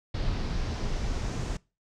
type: noise with low-pass filter sweep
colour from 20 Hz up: brown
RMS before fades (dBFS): -30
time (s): 0.14-1.57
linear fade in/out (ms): 5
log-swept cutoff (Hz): 4500 to 7000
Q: 2.2
effects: noise-tail reverb RT60 0.3 s tail -23 dB re dry